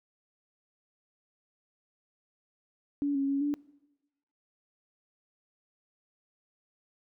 sine tone with pitch steps, 285.6 / 275.3 / 277.6 / 289.9 Hz, D4 / C#4 / C#4 / D4, -48 / -12 / +3 / -22 cents, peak -26 dBFS, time 3.02-3.54 s, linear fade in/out 0 ms, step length 130 ms, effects noise-tail reverb RT60 1.0 s tail -23 dB re dry

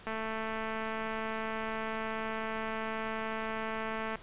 click train, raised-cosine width 0.5 ms, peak -22 dBFS, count 904, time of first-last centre 0.07-4.156 s, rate 221 Hz, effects pink hiss -52 dBFS RMS until 4.22 s + resampled to 8000 Hz

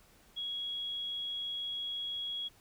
sine tone, 3322 Hz, G#7, in tune, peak -35 dBFS, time 0.36-2.49 s, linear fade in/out 20 ms, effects pink hiss -63 dBFS RMS until 2.6 s

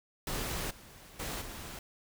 pink noise with level steps, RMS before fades -36 / -53 / -38 / -44 dBFS, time 0.27-1.79 s, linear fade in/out 2 ms, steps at 0.7 / 1.19 / 1.41 s, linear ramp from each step 10 ms, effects none

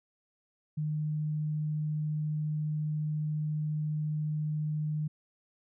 sine tone, 152.4 Hz, D#3, 36 cents flat, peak -29 dBFS, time 0.77-5.08 s, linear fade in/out 10 ms, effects none

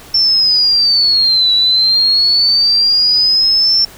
sine linear two-way sweep, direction down then up, 5400 to 3917 to 5400 Hz, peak -8 dBFS, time 0.14-3.85 s, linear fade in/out 5 ms, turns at 1.53 s, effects pink hiss -37 dBFS RMS until 3.97 s

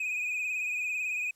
triangle tone with vibrato, 2489 Hz, D#7, in tune, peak -28 dBFS, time 0-1.31 s, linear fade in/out 5 ms, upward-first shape triangle, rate 18 Hz, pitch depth 62 cents each way, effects white hiss -69 dBFS RMS until 1.35 s + low-pass 12000 Hz 12 dB/octave

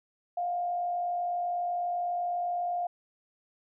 sine tone with frequency modulation, 706 Hz, F5, 19 cents sharp, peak -28 dBFS, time 0.37-2.87 s, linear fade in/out 5 ms, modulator 52.1 Hz, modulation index 0.33, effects none

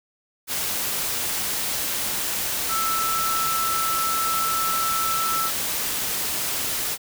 sine tone in noise, 1322 Hz, E6, 5 cents sharp, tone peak -23 dBFS, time 2.68-5.51 s, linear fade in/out 50 ms, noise white, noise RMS -26 dBFS, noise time 0.47-6.98 s, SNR 0 dB, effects none

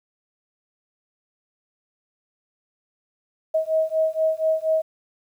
sine beating tone pair, 634 / 638.2 Hz, D#5 / D#5, +32 / +44 cents, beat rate 4.2 Hz, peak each -22 dBFS, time 3.54-4.82 s, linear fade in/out 10 ms, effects 9-bit

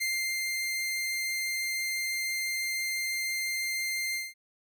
sawtooth tone with ADSR envelope, 2098 Hz, C7, 4 cents sharp, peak -24 dBFS, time 0-4.34 s, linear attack 19 ms, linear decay 340 ms, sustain -2 dB, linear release 190 ms, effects none

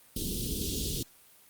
pink band-stop noise, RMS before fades -33 dBFS, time 0.16-1.03 s, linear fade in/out 5 ms, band 440 to 3100 Hz, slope 48 dB/octave, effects white hiss -58 dBFS RMS until 1.49 s + Opus 32 kbps

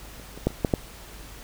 clicks, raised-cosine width 2 ms, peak -30 / -26 / -7 / -29 / -7 / -6 dBFS, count 6, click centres 0.198 / 0.376 / 0.47 / 0.505 / 0.648 / 0.738 s, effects added 50 Hz sine -45 dBFS peak until 1.43 s + pink hiss -45 dBFS RMS until 1.43 s

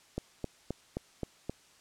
click train, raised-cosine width 2 ms, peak -20 dBFS, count 6, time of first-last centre 0.18-1.496 s, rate 3.8 Hz, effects white hiss -61 dBFS RMS until 1.8 s + low-pass 8000 Hz 12 dB/octave

